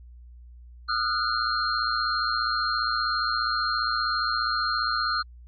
sine tone cluster, 1223 / 1338 / 1455 / 4202 Hz, D#6 / E6 / F#6 / C8, -30 / +25 / -29 / +7 cents, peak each -29 dBFS, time 0.88-5.23 s, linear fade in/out 20 ms, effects added 60 Hz sine -44 dBFS peak until 5.47 s + AAC 64 kbps

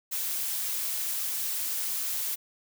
blue noise, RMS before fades -31 dBFS, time 0.11-2.36 s, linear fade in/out 20 ms, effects none

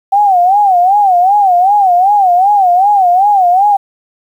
sine tone with vibrato, 764 Hz, G5, 45 cents flat, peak -5 dBFS, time 0.12-3.77 s, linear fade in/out 10 ms, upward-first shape sine, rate 2.6 Hz, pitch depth 150 cents each way, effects 7-bit

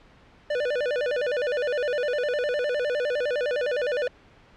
square tone with vibrato, 540 Hz, C#5, 45 cents flat, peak -24 dBFS, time 0.5-4.08 s, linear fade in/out 5 ms, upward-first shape square, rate 9.8 Hz, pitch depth 160 cents each way, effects pink hiss -54 dBFS RMS until 4.56 s + low-pass 3000 Hz 12 dB/octave

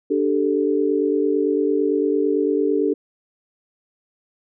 sine chord, D suspended fourth, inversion none, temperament just, 293.7 / 391.6 / 440.5 Hz, D4 / G4 / A4, 0 / -2 / +2 cents, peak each -21 dBFS, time 0.1-2.94 s, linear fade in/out 10 ms, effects none

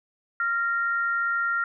sine tone pair together, 1388.7 / 1855 Hz, F6 / A#6, -10 / -9 cents, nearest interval perfect fourth, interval 501 cents, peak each -23 / -31 dBFS, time 0.4-1.64 s, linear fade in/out 2 ms, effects none

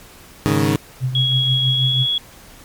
20% pulse chord, Ab suspended fourth, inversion none, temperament equal, 103.83 / 138.59 / 155.56 Hz, Ab2 / Db3 / Eb3, 0 / 0 / 0 cents, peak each -15 / -14 / -15 dBFS, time 0.46-0.76 s, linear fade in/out 0 ms
sine tone with tremolo, 128.6 Hz, C3, 30 cents flat, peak -14 dBFS, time 1-2.07 s, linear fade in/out 50 ms, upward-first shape triangle, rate 6.2 Hz, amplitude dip 70%
sine tone with pitch glide, 3322 to 3353 Hz, G#7 to G#7, 0 to +16 cents, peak -16 dBFS, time 1.15-2.18 s, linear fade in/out 2 ms, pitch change +16 cents, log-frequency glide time 1.68-1.92 s
effects pink hiss -43 dBFS RMS until 2.64 s + MP3 96 kbps

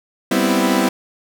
sawtooth chord, C major seventh, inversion second, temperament equal, 196 / 246.9 / 261.6 / 329.6 Hz, G3 / B3 / C4 / E4, 0 / 0 / 0 / 0 cents, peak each -16 dBFS, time 0.31-0.89 s, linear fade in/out 5 ms, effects none

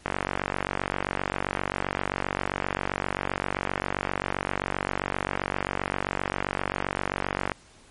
click train, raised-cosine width 0.5 ms, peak -10 dBFS, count 356, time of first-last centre 0.06-7.518 s, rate 47.6 Hz, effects pink hiss -54 dBFS RMS until 7.9 s + MP3 48 kbps

